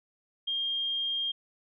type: tone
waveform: sine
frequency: 3215 Hz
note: G7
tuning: 43 cents sharp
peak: -28 dBFS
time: 0.47-1.32 s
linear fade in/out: 10 ms
effects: none